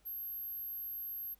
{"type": "tone", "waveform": "sine", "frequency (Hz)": 12544, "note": "G9", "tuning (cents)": 0, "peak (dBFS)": -39, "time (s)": [0.05, 1.35], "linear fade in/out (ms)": 20, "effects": ["added 50 Hz sine -70 dBFS peak until 1.39 s", "pink hiss -71 dBFS RMS until 1.39 s"]}